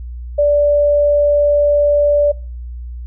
sine tone, 583 Hz, D5, 13 cents flat, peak -9 dBFS, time 0.38-2.32 s, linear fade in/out 10 ms, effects noise-tail reverb RT60 0.5 s tail -25 dB re dry + added 60 Hz sine -25 dBFS peak until 3.06 s

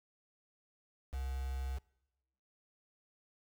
sine tone with quantisation, 66 Hz, C2, 16 cents sharp, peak -36 dBFS, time 1.12-1.79 s, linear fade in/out 20 ms, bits 8, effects noise-tail reverb RT60 0.9 s tail -24 dB re dry

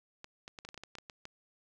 clicks, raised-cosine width 0.2 ms, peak -28 dBFS, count 12, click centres 0.244 / 0.479 / 0.588 / 0.65 / 0.689 / 0.744 / 0.777 / 0.836 / 0.953 / 0.985 / 1.098 / 1.254 s, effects none

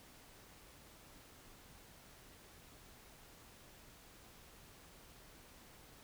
silence, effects pink hiss -60 dBFS RMS until 6.03 s

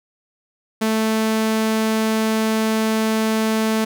sawtooth tone, 220 Hz, A3, in tune, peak -13 dBFS, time 0.81-3.85 s, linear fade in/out 10 ms, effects none

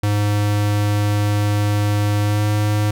square tone with pitch glide, 103.6 to 104.92 Hz, G#2 to G#2, -4 to +18 cents, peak -16 dBFS, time 0.03-2.91 s, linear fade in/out 5 ms, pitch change +22 cents, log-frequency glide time 2.24-2.44 s, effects none

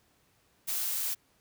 blue noise, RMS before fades -32 dBFS, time 0.67-1.15 s, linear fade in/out 20 ms, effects pink hiss -68 dBFS RMS until 1.4 s + high-pass 60 Hz 12 dB/octave

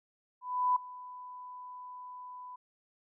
sine tone with ADSR envelope, 997 Hz, B5, 16 cents sharp, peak -23 dBFS, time 0.41-2.56 s, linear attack 350 ms, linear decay 6 ms, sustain -20 dB, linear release 7 ms, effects none

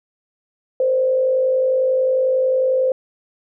sine tone with frequency modulation, 519 Hz, C5, 14 cents flat, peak -14 dBFS, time 0.8-2.92 s, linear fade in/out 2 ms, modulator 51.1 Hz, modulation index 0.45, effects none

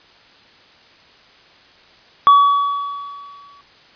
triangle tone with exponential decay, 1135 Hz, C#6, 41 cents sharp, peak -3 dBFS, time 2.27-3.61 s, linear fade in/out 0 ms, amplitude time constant 290 ms, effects white hiss -48 dBFS RMS until 3.95 s + resampled to 11025 Hz

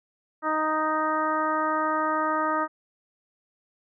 harmonic tone, 311.1 Hz, D#4, in tune, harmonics 1 / 2 / 3 / 4 / 5 / 6, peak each -31 / -30 / -29 / -26 / -34 / -37 dBFS, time 0.42-2.68 s, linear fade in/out 50 ms, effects none

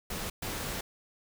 pink noise bursts at uneven times, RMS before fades -36 dBFS, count 2, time 0.1-0.3 / 0.42-0.81 s, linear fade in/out 5 ms, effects none

